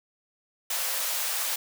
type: high-pass noise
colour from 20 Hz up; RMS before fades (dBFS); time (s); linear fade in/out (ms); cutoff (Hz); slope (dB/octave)
white; -29; 0.7-1.56; 5; 480; 96
effects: none